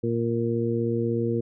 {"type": "harmonic tone", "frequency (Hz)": 116.54, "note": "A#2", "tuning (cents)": 0, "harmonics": [1, 2, 3, 4], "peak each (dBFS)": [-28, -28, -28, -28], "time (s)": [0.03, 1.41], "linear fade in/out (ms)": 10, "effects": []}